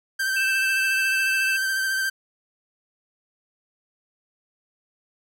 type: tone with vibrato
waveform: 45% pulse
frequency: 1561 Hz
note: G6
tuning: 8 cents flat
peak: -22 dBFS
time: 0.19-2.1 s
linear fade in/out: 10 ms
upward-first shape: sine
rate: 14 Hz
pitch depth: 25 cents each way
type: tone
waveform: sine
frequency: 2637 Hz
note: E7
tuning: in tune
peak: -23 dBFS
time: 0.36-1.57 s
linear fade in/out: 10 ms
effects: none